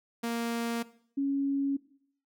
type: tone pair in turn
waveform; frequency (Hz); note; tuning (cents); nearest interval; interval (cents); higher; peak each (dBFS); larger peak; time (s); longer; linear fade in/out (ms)
sawtooth / sine; 233.1 / 277.2; A#3 / C#4; 0 / 0; minor third; 300; second; -26; neither; 0.23-0.83 / 1.17-1.77; neither; 10
effects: noise-tail reverb RT60 0.6 s tail -18 dB re dry